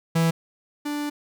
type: tone pair in turn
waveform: 45% pulse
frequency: 164.81 / 293.7 Hz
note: E3 / D4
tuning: 0 / 0 cents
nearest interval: minor seventh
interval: 1000 cents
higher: second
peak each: -18 / -26 dBFS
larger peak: first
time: 0.15-0.31 / 0.85-1.1 s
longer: second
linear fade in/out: 10 ms
effects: none